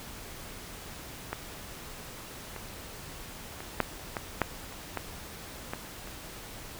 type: clicks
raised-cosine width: 0.5 ms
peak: -16 / -25 / -25 / -9 / -16 / -9 / -29 / -16 / -18 / -29 dBFS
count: 10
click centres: 1.33 / 2.563 / 3.605 / 3.803 / 4.168 / 4.417 / 4.724 / 4.973 / 5.735 / 6.074 s
effects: pink hiss -44 dBFS RMS until 6.79 s